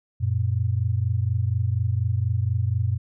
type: tone pair together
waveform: sine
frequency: 92.94 / 117.1 Hz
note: F#2 / A#2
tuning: +8 / +8 cents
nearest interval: major third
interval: 400 cents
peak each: -23 dBFS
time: 0.2-2.98 s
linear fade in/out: 20 ms
effects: none